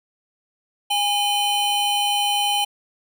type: tone pair together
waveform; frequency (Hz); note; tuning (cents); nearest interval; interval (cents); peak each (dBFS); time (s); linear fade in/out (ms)
square; 819 / 3044; G#5 / F#7; -24 / +48; octave + major seventh; 2272; -22; 0.9-2.65; 10
effects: none